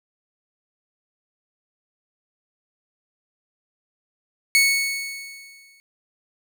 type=tone with exponential decay; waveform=sawtooth; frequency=2212 Hz; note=C#7; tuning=4 cents flat; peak=-9 dBFS; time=4.55-5.8 s; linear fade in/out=0 ms; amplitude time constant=270 ms; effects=none